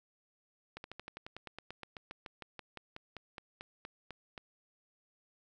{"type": "slowing click train", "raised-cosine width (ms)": 0.3, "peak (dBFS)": -28, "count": 25, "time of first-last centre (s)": [0.77, 4.378], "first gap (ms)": 71, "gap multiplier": 1.06, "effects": []}